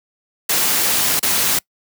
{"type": "noise with dropouts", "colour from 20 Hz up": "white", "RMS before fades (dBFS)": -17, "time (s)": [0.49, 1.59], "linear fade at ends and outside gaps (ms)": 5, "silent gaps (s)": [1.195, 1.228], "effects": ["noise-tail reverb RT60 0.1 s tail -25 dB re dry", "high-pass 100 Hz 12 dB/octave"]}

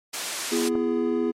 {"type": "high-pass noise", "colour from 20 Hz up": "white", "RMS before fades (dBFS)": -28, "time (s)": [0.13, 0.69], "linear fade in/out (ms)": 10, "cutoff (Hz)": 310, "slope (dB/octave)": 12}
{"type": "chord", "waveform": "triangle", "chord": "E major", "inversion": "second", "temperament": "equal with one note detuned", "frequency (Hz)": [246.9, 337.5, 415.3], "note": ["B3", "E4", "G#4"], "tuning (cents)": [0, 41, 0], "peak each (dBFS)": -24, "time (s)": [0.51, 1.32], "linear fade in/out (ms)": 20}
{"type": "click", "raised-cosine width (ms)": 1, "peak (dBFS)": -20, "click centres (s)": 0.754}
{"effects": ["low-pass 9000 Hz 12 dB/octave", "MP3 64 kbps"]}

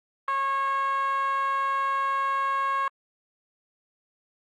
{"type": "tone with band-pass filter", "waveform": "10% pulse", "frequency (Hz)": 546, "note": "C#5", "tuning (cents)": -26, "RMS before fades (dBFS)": -26, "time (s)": [0.28, 2.88], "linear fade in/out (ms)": 2, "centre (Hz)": 1200, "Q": 8.2, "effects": ["Opus 32 kbps"]}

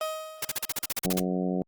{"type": "tone with exponential decay", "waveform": "30% pulse", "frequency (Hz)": 629, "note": "D#5", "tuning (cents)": 19, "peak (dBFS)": -24, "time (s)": [0.01, 0.89], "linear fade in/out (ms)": 2, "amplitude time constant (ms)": 190}
{"type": "noise bursts", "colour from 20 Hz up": "white", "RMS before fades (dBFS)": -29, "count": 12, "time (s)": [0.42, 1.198], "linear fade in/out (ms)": 5, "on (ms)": 30, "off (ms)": 38}
{"type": "harmonic tone", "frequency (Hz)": 91.6, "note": "F#2", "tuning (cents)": -17, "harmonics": [2, 3, 4, 5, 6, 7, 8], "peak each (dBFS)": [-28, -32, -34, -36, -38, -39, -40], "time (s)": [1.05, 1.62], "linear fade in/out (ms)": 0}
{"effects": ["Opus 24 kbps"]}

